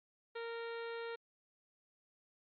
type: harmonic tone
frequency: 463.1 Hz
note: A#4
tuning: 11 cents flat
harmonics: 1 / 2 / 3 / 4 / 5 / 6 / 7 / 8 / 9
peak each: -42 / -51 / -50 / -53 / -56 / -60 / -61 / -60 / -62 dBFS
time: 0.35-1.16 s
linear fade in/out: 10 ms
effects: Opus 48 kbps